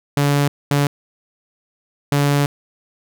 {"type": "tone bursts at uneven times", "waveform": "sawtooth", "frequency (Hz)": 143.1, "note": "D3", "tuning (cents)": -45, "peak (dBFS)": -10, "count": 3, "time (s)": [[0.17, 0.48], [0.71, 0.87], [2.12, 2.46]], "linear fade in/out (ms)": 2, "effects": []}